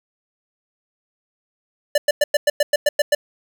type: tone bursts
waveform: square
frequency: 587.3 Hz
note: D5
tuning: in tune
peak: -13 dBFS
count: 10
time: 1.95-3.15 s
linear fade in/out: 5 ms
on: 30 ms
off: 100 ms
effects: none